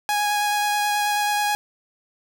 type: tone with vibrato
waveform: sawtooth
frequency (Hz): 829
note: G#5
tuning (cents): -3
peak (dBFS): -16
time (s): 0.09-1.55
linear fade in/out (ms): 0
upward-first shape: sine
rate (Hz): 9.3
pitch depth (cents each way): 10
effects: none